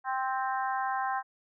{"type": "harmonic tone", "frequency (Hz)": 262, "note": "C4", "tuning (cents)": 2, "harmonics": [3, 4, 5, 6, 7], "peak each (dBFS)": [-31, -33, -40, -37, -43], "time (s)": [0.04, 1.23], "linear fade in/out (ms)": 50, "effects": []}